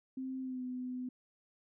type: tone with pitch glide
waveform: sine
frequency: 261.6 to 252.1 Hz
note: C4 to B3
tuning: 0 to +36 cents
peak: -37 dBFS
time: 0.17-1.09 s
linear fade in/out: 5 ms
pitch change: -64 cents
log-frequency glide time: 0.41-0.63 s
effects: none